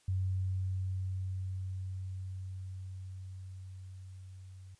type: tone with level ramp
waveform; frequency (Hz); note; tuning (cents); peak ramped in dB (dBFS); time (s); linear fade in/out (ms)
sine; 93.9; F#2; +26; -29 to -48; 0.08-4.75; 5
effects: white hiss -68 dBFS RMS until 4.79 s + resampled to 22050 Hz